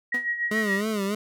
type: tone with tremolo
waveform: sine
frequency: 1900 Hz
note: A#6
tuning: 33 cents sharp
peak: -22 dBFS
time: 0.12-0.81 s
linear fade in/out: 5 ms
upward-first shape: sine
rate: 7 Hz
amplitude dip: 65%
type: tone with exponential decay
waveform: sawtooth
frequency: 248.3 Hz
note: B3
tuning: 9 cents sharp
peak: -27 dBFS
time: 0.14-0.29 s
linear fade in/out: 5 ms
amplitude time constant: 32 ms
type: tone with vibrato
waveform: 25% pulse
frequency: 207.4 Hz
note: G#3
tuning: 2 cents flat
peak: -21 dBFS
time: 0.51-1.15 s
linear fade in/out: 5 ms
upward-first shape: sine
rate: 3.3 Hz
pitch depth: 110 cents each way
effects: none